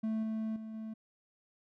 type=tone with level steps; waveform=triangle; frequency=220 Hz; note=A3; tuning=in tune; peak=-29 / -31 / -39 / -37 dBFS; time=0.03-0.94 s; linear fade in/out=10 ms; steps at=0.23 / 0.56 / 0.74 s; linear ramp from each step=2 ms; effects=none